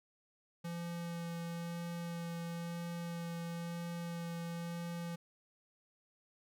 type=tone with vibrato; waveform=square; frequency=170 Hz; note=F3; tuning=46 cents flat; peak=-40 dBFS; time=0.64-5.16 s; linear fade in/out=10 ms; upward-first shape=sine; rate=1 Hz; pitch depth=10 cents each way; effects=none